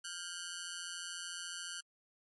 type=ring-modulated tone; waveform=10% pulse; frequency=1495 Hz; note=F#6; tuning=17 cents sharp; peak=-30 dBFS; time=0.04-1.81 s; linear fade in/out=10 ms; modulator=87 Hz; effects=MP3 48 kbps